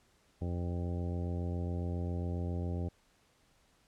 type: harmonic tone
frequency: 87.31 Hz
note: F2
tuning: in tune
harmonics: 1 / 2 / 3 / 4 / 5 / 6 / 7 / 9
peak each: -34 / -40 / -44 / -46 / -48 / -50 / -51 / -53 dBFS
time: 0.41-2.89 s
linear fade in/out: 10 ms
effects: pink hiss -69 dBFS RMS until 3.87 s + low-pass 10000 Hz 12 dB/octave